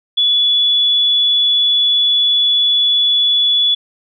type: tone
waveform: sine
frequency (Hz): 3423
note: A7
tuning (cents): -48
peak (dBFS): -10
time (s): 0.17-3.75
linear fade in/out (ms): 10
effects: none